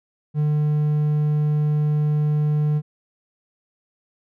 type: tone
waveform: triangle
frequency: 150 Hz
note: D3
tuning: 37 cents sharp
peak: -15 dBFS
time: 0.34-2.82 s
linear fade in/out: 50 ms
effects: none